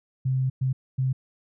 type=tone bursts at uneven times; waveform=sine; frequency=130.81 Hz; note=C3; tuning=in tune; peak=-21 dBFS; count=3; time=0.25-0.5 / 0.61-0.73 / 0.98-1.13 s; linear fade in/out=10 ms; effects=none